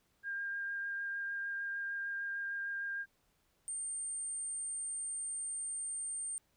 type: tone with vibrato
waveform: sine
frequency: 1606 Hz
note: G6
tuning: 41 cents sharp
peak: -36 dBFS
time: 0.23-3.06 s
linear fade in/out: 50 ms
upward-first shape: sine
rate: 6.6 Hz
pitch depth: 10 cents each way
type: tone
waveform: sine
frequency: 8750 Hz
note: C#9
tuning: 24 cents flat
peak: -37 dBFS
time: 3.68-6.38 s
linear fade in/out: 0 ms
effects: pink hiss -75 dBFS RMS until 6.56 s